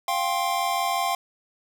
square chord, F suspended second, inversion none, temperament equal with one note detuned, 698.5 / 784 / 1058.1 Hz, F5 / G5 / C6, 0 / 0 / +19 cents, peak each -28 dBFS, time 0.08-1.15 s, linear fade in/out 2 ms, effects none

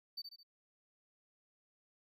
triangle tone with echo, 4582 Hz, D8, 44 cents flat, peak -39 dBFS, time 0.17-0.22 s, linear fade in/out 10 ms, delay 71 ms, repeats 3, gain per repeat -6 dB, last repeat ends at 0.433 s, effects none

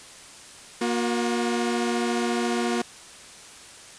sawtooth tone pair together, 236.5 / 361.9 Hz, A#3 / F#4, +25 / -38 cents, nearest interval perfect fifth, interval 737 cents, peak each -21 / -23 dBFS, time 0.81-2.82 s, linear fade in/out 5 ms, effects white hiss -45 dBFS RMS until 3.98 s + resampled to 22050 Hz

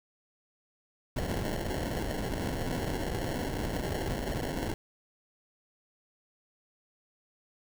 pink noise with sample-and-hold, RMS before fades -33 dBFS, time 1.16-4.74 s, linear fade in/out 5 ms, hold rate 1225 Hz, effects none

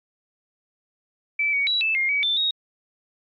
sine tone with pitch steps, 2316 / 2246 / 3910 / 2631 / 2125 / 2272 / 3547 / 3765 Hz, D7 / C#7 / B7 / E7 / C7 / C#7 / A7 / A#7, -25 / +22 / -18 / -4 / +26 / +42 / +13 / +16 cents, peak -19 dBFS, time 1.39-2.51 s, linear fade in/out 5 ms, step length 140 ms, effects MP3 64 kbps

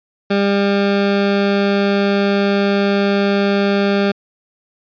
20% pulse tone, 200 Hz, G3, 35 cents sharp, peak -8 dBFS, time 0.3-4.12 s, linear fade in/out 10 ms, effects resampled to 11025 Hz

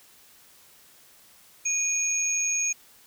sine tone pair together, 2460 / 6567 Hz, D#7 / G#8, -20 / -20 cents, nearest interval octave + perfect fourth, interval 1700 cents, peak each -30 / -24 dBFS, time 1.65-2.73 s, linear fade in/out 10 ms, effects white hiss -55 dBFS RMS until 3.06 s

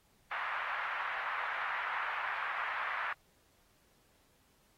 pink band-pass noise, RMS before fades -37 dBFS, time 0.31-3.13 s, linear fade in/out 5 ms, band 1000 to 2000 Hz, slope 24 dB/octave, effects pink hiss -70 dBFS RMS until 4.77 s + AAC 48 kbps

